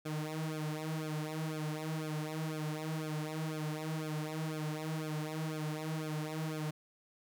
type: tone with flanger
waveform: sawtooth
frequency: 155.56 Hz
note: D#3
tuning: in tune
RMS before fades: -38 dBFS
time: 0.05-6.71 s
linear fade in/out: 10 ms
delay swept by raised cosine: 1 to 5.8 ms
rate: 2 Hz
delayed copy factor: -1
effects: none